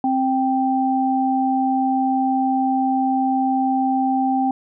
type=tone pair together; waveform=sine; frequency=263.3 / 784 Hz; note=C4 / G5; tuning=+11 / 0 cents; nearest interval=octave + perfect fifth; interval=1889 cents; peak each=-19 dBFS; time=0.04-4.51 s; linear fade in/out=2 ms; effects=none